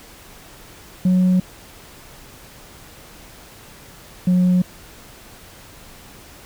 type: tone pair in turn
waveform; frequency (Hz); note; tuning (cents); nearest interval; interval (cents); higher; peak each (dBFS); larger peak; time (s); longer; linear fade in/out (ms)
sine; 183.4 / 180.98; F#3 / F#3; -15 / -38; unison; 23; first; -10; neither; 1.05-1.4 / 4.27-4.62; neither; 5
effects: tanh soft clip ceiling -11 dBFS + pink hiss -43 dBFS RMS until 6.45 s